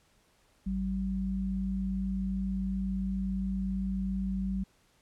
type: tone pair together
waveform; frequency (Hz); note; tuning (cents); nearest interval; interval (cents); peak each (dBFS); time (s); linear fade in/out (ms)
sine; 53.68 / 191.3; A1 / G3; -42 / -42; octave + minor seventh; 2200; -35 / -30; 0.66-4.64; 10
effects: pink hiss -67 dBFS RMS until 5.01 s + low-pass 11000 Hz 12 dB/octave